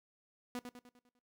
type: tone with echo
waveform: sawtooth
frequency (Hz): 245.4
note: B3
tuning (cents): -11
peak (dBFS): -34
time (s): 0.55-0.59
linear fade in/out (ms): 0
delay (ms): 100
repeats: 6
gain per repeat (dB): -6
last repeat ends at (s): 1.19
effects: noise-tail reverb RT60 0.3 s tail -20 dB re dry